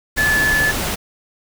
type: tone in noise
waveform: sine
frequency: 1730 Hz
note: A6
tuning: 30 cents flat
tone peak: -14 dBFS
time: 0.17-0.72 s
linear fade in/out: 20 ms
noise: pink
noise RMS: -22 dBFS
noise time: 0.16-0.96 s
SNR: +5 dB
effects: none